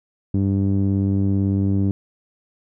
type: tone with low-pass filter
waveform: sawtooth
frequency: 98 Hz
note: G2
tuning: in tune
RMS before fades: -19 dBFS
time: 0.34-1.91 s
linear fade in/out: 0 ms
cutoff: 270 Hz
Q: 2.2
effects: none